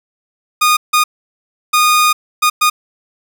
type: tone bursts at uneven times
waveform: sawtooth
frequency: 1229 Hz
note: D#6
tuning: 22 cents flat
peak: -5 dBFS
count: 5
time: 0.61-0.77 / 0.93-1.04 / 1.73-2.13 / 2.42-2.5 / 2.61-2.7 s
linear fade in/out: 10 ms
effects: none